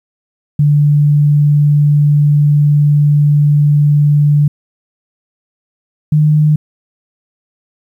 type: tone pair in turn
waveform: sine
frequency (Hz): 146.8 / 151.71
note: D3 / D#3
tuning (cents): 0 / -43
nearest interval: minor second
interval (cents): 57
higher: second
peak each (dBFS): -6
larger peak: neither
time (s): 0.59-4.48 / 6.12-6.56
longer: first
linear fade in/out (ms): 5
effects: 8-bit